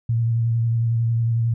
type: tone with vibrato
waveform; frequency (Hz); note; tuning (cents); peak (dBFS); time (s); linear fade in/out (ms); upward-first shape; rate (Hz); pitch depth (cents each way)
sine; 115.6; A#2; -14; -17; 0.09-1.54; 5; sine; 11; 24
effects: none